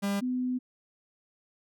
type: tone pair in turn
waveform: 45% pulse / sine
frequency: 200 / 252 Hz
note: G3 / B3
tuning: +35 / +35 cents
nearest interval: major third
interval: 400 cents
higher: second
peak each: -27 dBFS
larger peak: neither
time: 0.02-0.21 / 0.21-0.59 s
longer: second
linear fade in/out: 20 ms
effects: none